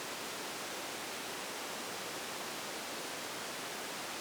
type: band-pass noise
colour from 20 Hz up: pink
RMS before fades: -42 dBFS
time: 0-4.2 s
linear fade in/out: 0 ms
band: 310 to 9300 Hz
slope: 12 dB/octave
effects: none